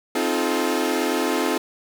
sawtooth chord, F dominant seventh, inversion second, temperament equal with one note detuned, 261.6 / 311.1 / 349.2 / 430.7 Hz, C4 / Eb4 / F4 / A4, 0 / 0 / 0 / -37 cents, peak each -22 dBFS, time 0.15-1.58 s, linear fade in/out 5 ms, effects none

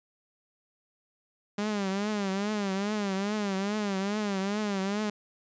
sawtooth tone with vibrato, 201.8 Hz, G#3, 49 cents flat, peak -24 dBFS, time 1.58-5.1 s, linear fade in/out 5 ms, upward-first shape triangle, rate 2.4 Hz, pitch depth 120 cents each way, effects resampled to 16000 Hz

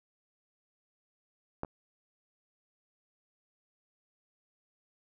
clicks, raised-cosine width 1 ms, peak -20 / -30 dBFS, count 2, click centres 1.634 / 1.648 s, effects none

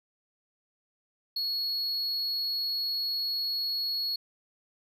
triangle tone, 4344 Hz, C#8, 36 cents flat, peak -27 dBFS, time 1.36-4.16 s, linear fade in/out 5 ms, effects none

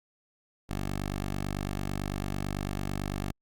10% pulse tone, 49 Hz, G1, in tune, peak -23 dBFS, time 0.69-3.32 s, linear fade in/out 10 ms, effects Opus 48 kbps

